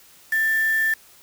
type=tone with quantisation; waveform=sine; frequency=1774 Hz; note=A6; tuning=14 cents sharp; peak=-18 dBFS; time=0.32-0.94 s; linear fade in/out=5 ms; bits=5; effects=white hiss -51 dBFS RMS until 1.22 s